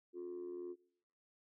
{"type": "tone with amplitude modulation", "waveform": "sine", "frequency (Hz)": 355.7, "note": "F4", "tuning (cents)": 32, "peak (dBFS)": -38, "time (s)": [0.13, 0.76], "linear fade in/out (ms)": 50, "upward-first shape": "sine", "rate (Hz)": 82.3, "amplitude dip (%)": 70, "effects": ["noise-tail reverb RT60 0.7 s tail -23 dB re dry", "tanh soft clip ceiling -38 dBFS"]}